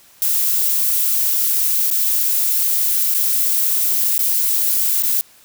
violet noise with dropouts, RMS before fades -17 dBFS, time 0.22-5.21 s, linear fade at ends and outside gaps 0 ms, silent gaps 1.902-1.912 / 3.14-3.147 / 4.18-4.192 / 5.023-5.035 s, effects white hiss -49 dBFS RMS until 5.44 s

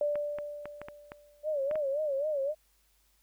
sine tone with exponential decay, 587.3 Hz, D5, in tune, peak -25 dBFS, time 0.01-1.62 s, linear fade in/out 2 ms, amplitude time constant 350 ms
clicks, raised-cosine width 0.5 ms, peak -26 dBFS, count 8, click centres 0.156 / 0.386 / 0.656 / 0.816 / 0.885 / 1.119 / 1.712 / 1.756 s
sine tone with vibrato, 579 Hz, D5, 25 cents flat, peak -28 dBFS, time 1.43-2.55 s, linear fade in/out 50 ms, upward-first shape sine, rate 3.8 Hz, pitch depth 130 cents each way
effects added 50 Hz sine -70 dBFS peak until 3.22 s + white hiss -70 dBFS RMS until 3.22 s

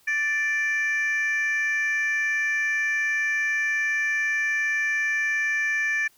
sine tone pair together, 1761.3 / 2351 Hz, A6 / D7, +1 / +1 cents, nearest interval perfect fourth, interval 500 cents, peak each -21 / -25 dBFS, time 0.07-6.08 s, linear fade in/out 10 ms, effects tanh soft clip ceiling -19 dBFS + white hiss -60 dBFS RMS until 6.17 s

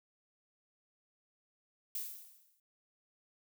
violet noise with exponential decay, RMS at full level -37 dBFS, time 1.95-2.6 s, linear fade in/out 2 ms, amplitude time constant 140 ms, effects none

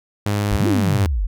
sawtooth tone with pitch glide, 102.9 to 98.71 Hz, G#2 to G2, -16 to +13 cents, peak -14 dBFS, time 0.26-1.06 s, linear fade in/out 0 ms, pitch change -71 cents, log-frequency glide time 0.46-0.87 s
sine exponential two-way sweep, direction up then down, 35.17 to 361.6 to 39.75 Hz, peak -17 dBFS, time 0.51-1.27 s, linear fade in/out 10 ms, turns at 0.67 s
effects none

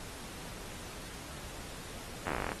slowing click train, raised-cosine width 0.5 ms, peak -19 dBFS, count 15, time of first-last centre 2.27-2.518 s, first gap 11 ms, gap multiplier 1.07, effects pink hiss -46 dBFS RMS until 2.6 s + AAC 32 kbps

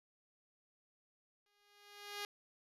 5% pulse tone with exponential growth, 409.7 Hz, G#4, 24 cents flat, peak -28 dBFS, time 1.46-2.25 s, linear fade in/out 1 ms, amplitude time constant 170 ms, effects low-pass 12000 Hz 12 dB/octave

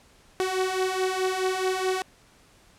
sawtooth beating tone pair, 371.2 / 375.9 Hz, F#4 / F#4, +6 / +27 cents, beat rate 4.7 Hz, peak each -25 / -22 dBFS, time 0.4-2.02 s, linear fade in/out 0 ms, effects pink hiss -57 dBFS RMS until 2.78 s + low-pass 10000 Hz 12 dB/octave

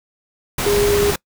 sine tone in noise, 409 Hz, G#4, 26 cents flat, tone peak -14 dBFS, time 0.66-1.11 s, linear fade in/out 5 ms, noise pink, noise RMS -21 dBFS, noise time 0.58-1.16 s, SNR +4 dB, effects noise-tail reverb RT60 0.1 s tail -24 dB re dry

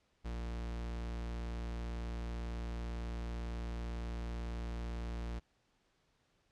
45% pulse tone, 58 Hz, A#1, 8 cents flat, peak -38 dBFS, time 0.24-5.4 s, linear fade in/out 20 ms, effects pink hiss -75 dBFS RMS until 6.51 s + low-pass 6000 Hz 12 dB/octave

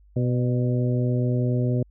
harmonic tone with a mistuned harmonic, 124.3 Hz, B2, 12 cents sharp, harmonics 1 / 2 / 3 / 4 / 5, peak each -21 / -27 / -31 / -33 / -35 dBFS, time 0.16-1.83 s, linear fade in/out 5 ms, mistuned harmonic 5, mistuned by -37 cents, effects added 50 Hz sine -51 dBFS peak until 1.9 s

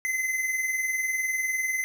square tone pair together, 2031 / 2051 Hz, B6 / C7, +48 / -35 cents, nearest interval unison, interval 17 cents, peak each -34 / -27 dBFS, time 0.05-1.84 s, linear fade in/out 0 ms, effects none

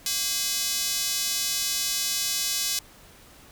square tone with high-pass filter, 230 Hz, A#3, 23 cents flat, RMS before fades -27 dBFS, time 0.06-2.79 s, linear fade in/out 2 ms, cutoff 4700 Hz, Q 1.1, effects pink hiss -51 dBFS RMS until 3.51 s

